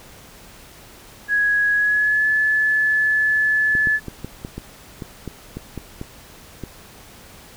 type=tone with pitch glide; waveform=sine; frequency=1666 to 1726.7 Hz; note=G#6 to A6; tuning=+5 to -33 cents; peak=-15 dBFS; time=1.28-4 s; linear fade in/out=50 ms; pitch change=+62 cents; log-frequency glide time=1.74-2.27 s
type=clicks; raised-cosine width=3 ms; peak=-16 dBFS; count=12; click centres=3.752 / 3.872 / 4.083 / 4.246 / 4.449 / 4.58 / 5.022 / 5.277 / 5.57 / 5.777 / 6.014 / 6.637 s
effects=pink hiss -44 dBFS RMS until 7.56 s